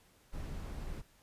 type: noise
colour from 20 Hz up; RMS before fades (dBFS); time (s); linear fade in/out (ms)
brown; -41; 0.32-1.02; 20
effects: pink hiss -66 dBFS RMS until 1.22 s + resampled to 32000 Hz